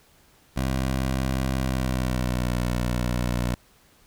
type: tone with pitch glide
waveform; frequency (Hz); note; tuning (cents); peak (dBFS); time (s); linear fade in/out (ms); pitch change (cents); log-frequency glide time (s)
15% pulse; 65.5 to 60.76; C2 to B1; +2 to -28; -17; 0.56-3.55; 10; -130; 1.57-2.56
effects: pink hiss -58 dBFS RMS until 4.06 s